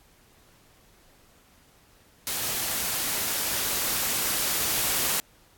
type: noise with level ramp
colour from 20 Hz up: white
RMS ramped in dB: -29 to -25 dBFS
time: 2.27-5.2 s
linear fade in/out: 0 ms
effects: pink hiss -59 dBFS RMS until 5.57 s + AAC 64 kbps